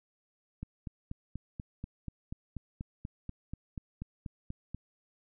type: click train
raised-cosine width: 5 ms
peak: -26 dBFS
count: 18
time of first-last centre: 0.63-4.746 s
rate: 4.13 Hz
effects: none